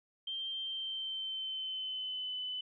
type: tone with pitch glide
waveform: sine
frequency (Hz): 3154 to 3010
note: G7 to F#7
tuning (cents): +10 to +29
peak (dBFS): -36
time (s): 0.27-2.61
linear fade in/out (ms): 5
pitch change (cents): -81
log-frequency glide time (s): 0.55-2.36
effects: none